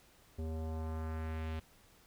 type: tone with low-pass filter sweep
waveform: square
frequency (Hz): 79.7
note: D#2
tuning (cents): +42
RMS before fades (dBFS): -39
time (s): 0.38-1.6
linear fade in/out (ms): 10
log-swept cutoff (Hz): 450 to 3300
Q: 1.4
effects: pink hiss -64 dBFS RMS until 2.06 s